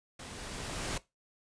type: noise with level ramp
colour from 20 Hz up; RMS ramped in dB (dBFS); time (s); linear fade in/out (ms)
pink; -46 to -35; 0.19-0.98; 5
effects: noise-tail reverb RT60 0.2 s tail -18 dB re dry + resampled to 22050 Hz